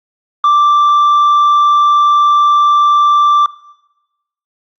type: tone with tanh clipping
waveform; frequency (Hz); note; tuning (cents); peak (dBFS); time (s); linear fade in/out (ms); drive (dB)
sine; 1174.7; D6; 0; -7; 0.44-3.46; 2; 3
effects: noise-tail reverb RT60 1.0 s tail -20 dB re dry + Opus 48 kbps